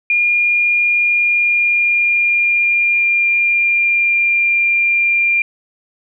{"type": "tone with pitch glide", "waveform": "sine", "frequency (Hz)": [2418, 2389], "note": ["D7", "D7"], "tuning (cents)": [50, 29], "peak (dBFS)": -11, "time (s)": [0.1, 5.42], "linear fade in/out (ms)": 2, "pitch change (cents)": -21, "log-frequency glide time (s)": [0.98, 4.52], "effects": []}